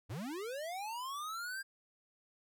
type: linear sweep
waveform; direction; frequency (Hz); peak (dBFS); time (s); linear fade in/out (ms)
square; up; 82.41 to 1615; -40; 0.09-1.63; 20
effects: none